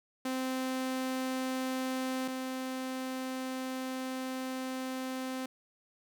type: tone pair in turn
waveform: sawtooth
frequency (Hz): 259.6 / 259.6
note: C4 / C4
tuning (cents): -13 / -13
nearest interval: unison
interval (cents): 0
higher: neither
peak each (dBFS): -28 / -31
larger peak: first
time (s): 0.25-2.28 / 2.28-5.46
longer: second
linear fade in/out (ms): 5
effects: none